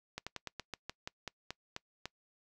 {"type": "slowing click train", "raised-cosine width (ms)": 0.2, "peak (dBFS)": -22, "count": 12, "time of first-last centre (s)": [0.18, 2.056], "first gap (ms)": 86, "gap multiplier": 1.13, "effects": ["noise-tail reverb RT60 0.1 s tail -24 dB re dry"]}